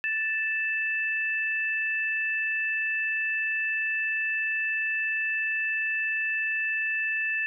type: tone pair together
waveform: sine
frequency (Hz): 1760 / 2637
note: A6 / E7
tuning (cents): 0 / 0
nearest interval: perfect fifth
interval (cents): 700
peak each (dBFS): -28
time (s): 0.04-7.46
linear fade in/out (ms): 0
effects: none